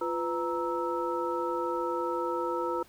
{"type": "tone cluster", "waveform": "sine", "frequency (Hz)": [346.8, 500, 935, 1310], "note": ["F4", "B4", "A#5", "E6"], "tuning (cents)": [-12, 21, 5, -11], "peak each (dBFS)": [-33, -33, -34, -35], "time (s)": [0.01, 2.83], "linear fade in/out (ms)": 5, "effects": ["pink hiss -58 dBFS RMS until 2.88 s"]}